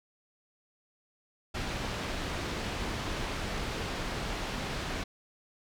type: low-pass noise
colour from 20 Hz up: pink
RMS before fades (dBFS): -35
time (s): 1.54-5.04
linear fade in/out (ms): 10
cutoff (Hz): 4700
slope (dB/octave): 12
effects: none